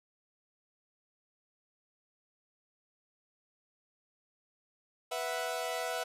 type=chord; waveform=sawtooth; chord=B suspended fourth; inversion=none; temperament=equal; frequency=493.9 / 659.3 / 740 Hz; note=B4 / E5 / F#5; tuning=0 / 0 / 0 cents; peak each=-35 / -33 / -35 dBFS; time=5.11-6.04 s; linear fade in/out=10 ms; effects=resampled to 32000 Hz + 11-bit